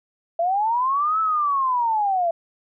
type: linear two-way sweep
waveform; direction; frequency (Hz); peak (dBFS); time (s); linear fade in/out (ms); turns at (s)
sine; up then down; 659.3 to 1318.5 to 659.3; -18; 0.39-2.31; 5; 1.2
effects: none